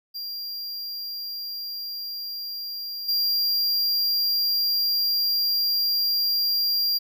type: tone with level steps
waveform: square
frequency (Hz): 4768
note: D8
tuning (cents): +25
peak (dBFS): -31 / -21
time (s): 0.14-6.99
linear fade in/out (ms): 20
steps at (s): 3.08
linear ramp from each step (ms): 10
effects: none